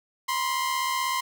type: tone pair together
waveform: sawtooth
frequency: 970.4 / 1046.5 Hz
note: B5 / C6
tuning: -31 / 0 cents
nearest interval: minor second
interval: 131 cents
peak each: -28 / -22 dBFS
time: 0.28-1.21 s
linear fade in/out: 10 ms
effects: none